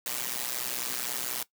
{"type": "noise with amplitude modulation", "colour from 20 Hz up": "white", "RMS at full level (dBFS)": -29, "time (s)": [0.06, 1.43], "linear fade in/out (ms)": 2, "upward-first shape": "sine", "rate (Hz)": 124, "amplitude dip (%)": 95, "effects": ["noise-tail reverb RT60 0.1 s tail -18 dB re dry", "high-pass 150 Hz 12 dB/octave"]}